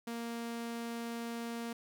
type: tone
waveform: sawtooth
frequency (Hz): 233.1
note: A#3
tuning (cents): 0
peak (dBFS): -34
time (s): 0.07-1.73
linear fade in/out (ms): 5
effects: none